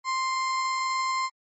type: tone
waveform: 35% pulse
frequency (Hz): 1048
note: C6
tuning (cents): +2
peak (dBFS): -23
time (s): 0.04-1.3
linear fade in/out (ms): 50
effects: MP3 32 kbps